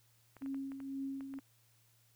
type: clicks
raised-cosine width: 0.5 ms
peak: -39 dBFS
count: 9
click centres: 0.367 / 0.421 / 0.461 / 0.545 / 0.719 / 0.803 / 1.208 / 1.339 / 1.388 s
type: tone with tremolo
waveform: sine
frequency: 271.7 Hz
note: C#4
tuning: 35 cents flat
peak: -36 dBFS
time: 0.41-1.4 s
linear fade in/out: 20 ms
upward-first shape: triangle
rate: 2 Hz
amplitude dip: 60%
effects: added 115 Hz sine -70 dBFS peak until 2.15 s + white hiss -71 dBFS RMS until 2.15 s